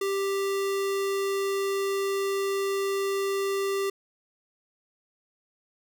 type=tone; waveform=square; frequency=393.2 Hz; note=G4; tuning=5 cents sharp; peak=-26 dBFS; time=0.01-3.9 s; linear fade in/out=5 ms; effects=none